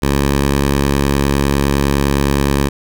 10% pulse tone, 69.8 Hz, C#2, 13 cents sharp, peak -4 dBFS, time 0.02-2.69 s, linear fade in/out 10 ms, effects none

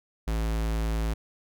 square tone, 55 Hz, A1, in tune, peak -26 dBFS, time 0.27-1.14 s, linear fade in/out 10 ms, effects none

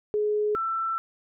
sine tone pair in turn, 420.7 / 1335.6 Hz, G#4 / E6, +22 / +22 cents, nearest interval octave + minor sixth, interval 2000 cents, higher second, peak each -22 / -25 dBFS, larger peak first, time 0.14-0.55 / 0.55-0.98 s, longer second, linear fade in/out 0 ms, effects none

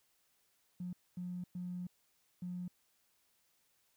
triangle tone bursts at uneven times, 178.8 Hz, F3, 41 cents sharp, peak -35 dBFS, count 4, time 0.8-0.93 / 1.17-1.44 / 1.55-1.87 / 2.42-2.68 s, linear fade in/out 5 ms, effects tanh soft clip ceiling -37 dBFS + white hiss -75 dBFS RMS until 3.96 s

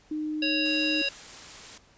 sine tone, 306.5 Hz, D#4, 26 cents flat, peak -28 dBFS, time 0.11-1.02 s, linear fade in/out 5 ms
harmonic tone, 554.4 Hz, C#5, in tune, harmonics 1 / 3 / 5 / 7 / 9, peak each -36 / -37 / -27 / -32 / -33 dBFS, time 0.42-1.09 s, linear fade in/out 5 ms
white noise, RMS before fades -44 dBFS, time 0.65-1.78 s, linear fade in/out 5 ms
effects pink hiss -59 dBFS RMS until 1.97 s + resampled to 16000 Hz

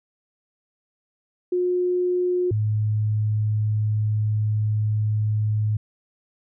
sine tone pair in turn, 359.6 / 106.91 Hz, F#4 / A2, -49 / -49 cents, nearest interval octave + major sixth, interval 2100 cents, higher first, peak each -19 / -19 dBFS, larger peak neither, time 1.52-2.51 / 2.51-5.77 s, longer second, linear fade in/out 5 ms, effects none

